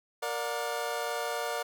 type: chord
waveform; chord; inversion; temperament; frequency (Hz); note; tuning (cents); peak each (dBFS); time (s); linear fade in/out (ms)
25% pulse; Bb augmented; none; equal with one note detuned; 466.2 / 587.3 / 721; Bb4 / D5 / F#5; 0 / 0 / -45; -32; 0.22-1.63; 10
effects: none